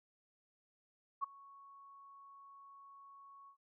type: tone with ADSR envelope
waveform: sine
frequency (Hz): 1108.7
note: C#6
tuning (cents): 0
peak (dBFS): -31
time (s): 1.21-3.57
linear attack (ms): 27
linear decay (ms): 9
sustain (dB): -24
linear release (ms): 89
effects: none